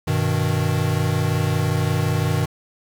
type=chord; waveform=square; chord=G augmented; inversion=none; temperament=equal; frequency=98 / 123.47 / 155.56 Hz; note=G2 / B2 / D#3; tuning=0 / 0 / 0 cents; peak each=-24 / -24 / -23 dBFS; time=0.07-2.46 s; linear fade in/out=10 ms; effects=7-bit